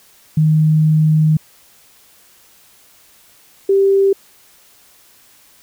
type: tone pair in turn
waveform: sine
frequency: 155.56 / 392 Hz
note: D#3 / G4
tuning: 0 / 0 cents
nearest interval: octave + major third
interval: 1600 cents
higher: second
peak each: -9 dBFS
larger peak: neither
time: 0.37-1.37 / 3.69-4.13 s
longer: first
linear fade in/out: 5 ms
effects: white hiss -49 dBFS RMS until 5.62 s